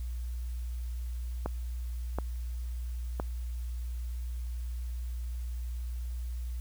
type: clicks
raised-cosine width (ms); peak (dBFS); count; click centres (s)
1; -18; 3; 1.46 / 2.186 / 3.199
effects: added 60 Hz sine -33 dBFS peak until 6.6 s + white hiss -58 dBFS RMS until 6.6 s